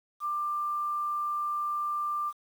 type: tone with quantisation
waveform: sine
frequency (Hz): 1187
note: D6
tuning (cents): +18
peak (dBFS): -28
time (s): 0.2-2.33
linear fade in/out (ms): 50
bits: 9
effects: none